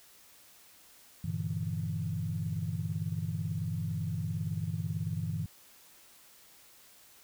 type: chord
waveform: sine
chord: E half-diminished seventh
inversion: first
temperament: equal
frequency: 98 / 116.54 / 146.83 / 164.81 Hz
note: G2 / Bb2 / D3 / E3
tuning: 0 / 0 / 0 / 0 cents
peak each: -36 / -38 / -38 / -35 dBFS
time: 1.24-5.46 s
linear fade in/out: 5 ms
effects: tanh soft clip ceiling -21 dBFS + white hiss -58 dBFS RMS until 7.23 s